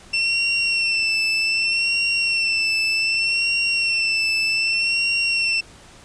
30% pulse tone with vibrato, 2695 Hz, E7, 38 cents sharp, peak -15 dBFS, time 0.13-5.61 s, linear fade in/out 10 ms, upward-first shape sine, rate 0.65 Hz, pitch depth 36 cents each way, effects pink hiss -46 dBFS RMS until 6.04 s + resampled to 22050 Hz

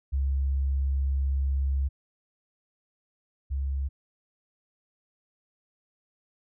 sine tone pair in turn, 68.1 / 68.39 Hz, C#2 / C#2, -30 / -23 cents, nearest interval unison, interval 7 cents, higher second, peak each -23 / -26 dBFS, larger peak first, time 0.12-1.89 / 3.5-3.89 s, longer first, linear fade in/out 20 ms, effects none

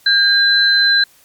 sine tone pair together, 1606 / 4051 Hz, G6 / B7, +41 / +43 cents, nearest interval octave + major third, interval 1602 cents, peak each -12 dBFS, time 0.06-1.04 s, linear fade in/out 5 ms, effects white hiss -50 dBFS RMS until 1.24 s + MP3 96 kbps

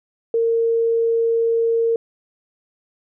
sine tone, 459.1 Hz, A#4, 26 cents flat, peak -15 dBFS, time 0.34-1.96 s, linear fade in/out 2 ms, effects none

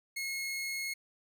sawtooth tone, 2167 Hz, C#7, 40 cents flat, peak -31 dBFS, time 0.16-0.94 s, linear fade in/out 10 ms, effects none

